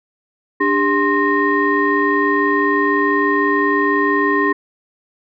sine tone cluster, 295.1 / 401.1 / 1054 / 1848 Hz, D4 / G4 / C6 / A#6, +8 / +40 / +12 / -16 cents, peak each -18 dBFS, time 0.6-4.53 s, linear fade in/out 10 ms, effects tanh soft clip ceiling -4 dBFS

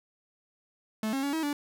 45% pulse tone with pitch steps, 217.6 / 270.4 / 282.3 / 320.6 / 289.7 Hz, A3 / C#4 / C#4 / E4 / D4, -19 / -43 / +32 / -48 / -24 cents, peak -28 dBFS, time 1.03-1.53 s, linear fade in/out 2 ms, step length 100 ms, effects none

